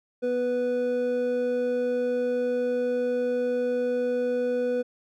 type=tone pair together; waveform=triangle; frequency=246 / 493.9 Hz; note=B3 / B4; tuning=-7 / 0 cents; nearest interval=octave; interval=1207 cents; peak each=-29 / -22 dBFS; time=0.22-4.83 s; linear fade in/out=20 ms; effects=none